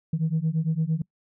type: beating tone pair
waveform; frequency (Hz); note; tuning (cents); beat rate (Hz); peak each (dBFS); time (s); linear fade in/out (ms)
sine; 155.56 / 164.36; D#3 / E3; 0 / -5; 8.8; -24; 0.13-1.02; 5
effects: noise-tail reverb RT60 0.1 s tail -25 dB re dry + tanh soft clip ceiling -17 dBFS